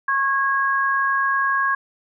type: tone pair together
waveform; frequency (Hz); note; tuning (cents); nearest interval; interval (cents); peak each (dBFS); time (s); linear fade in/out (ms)
sine; 1092.8 / 1645; C#6 / G#6; -25 / -17; perfect fifth; 708; -20; 0.08-1.75; 5
effects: none